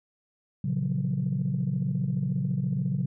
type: chord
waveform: sine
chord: Gb major seventh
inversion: first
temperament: equal with one note detuned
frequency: 116.54 / 138.59 / 170.63 / 185 Hz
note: Bb2 / Db3 / F3 / Gb3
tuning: 0 / 0 / -40 / 0 cents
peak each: -33 / -27 / -33 / -29 dBFS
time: 0.64-3.06 s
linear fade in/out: 5 ms
effects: tanh soft clip ceiling -18 dBFS